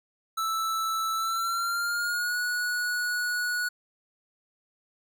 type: tone with pitch glide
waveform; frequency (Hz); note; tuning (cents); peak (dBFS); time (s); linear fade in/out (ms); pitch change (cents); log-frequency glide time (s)
square; 1318.5 to 1463; E6 to F#6; 0 to -20; -27; 0.37-3.69; 10; +180; 1.14-2.38
effects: none